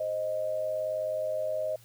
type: tone pair together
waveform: sine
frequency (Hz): 523.3 / 622.3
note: C5 / D#5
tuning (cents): 0 / 0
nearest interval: minor third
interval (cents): 300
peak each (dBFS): -35 / -29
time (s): 0-1.76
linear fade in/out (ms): 5
effects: added 117 Hz sine -56 dBFS peak until 1.84 s + white hiss -59 dBFS RMS until 1.84 s